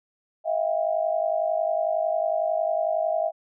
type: tone cluster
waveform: sine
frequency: 638 / 689 / 794 Hz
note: D#5 / F5 / G5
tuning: +43 / -24 / +22 cents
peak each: -24 / -26 / -32 dBFS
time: 0.44-3.32 s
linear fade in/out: 50 ms
effects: none